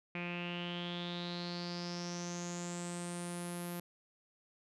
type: tone with low-pass filter sweep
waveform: sawtooth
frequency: 174.61 Hz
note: F3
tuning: in tune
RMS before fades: -41 dBFS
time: 0.15-3.8 s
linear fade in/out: 2 ms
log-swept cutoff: 2400 to 12000 Hz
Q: 8
effects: none